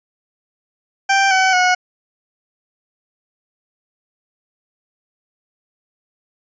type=tone with pitch steps; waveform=20% pulse; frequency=784 / 756.4 / 729.8 Hz; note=G5 / F#5 / F#5; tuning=0 / +38 / -24 cents; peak=-7 dBFS; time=1.09-1.75 s; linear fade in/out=10 ms; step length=220 ms; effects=resampled to 16000 Hz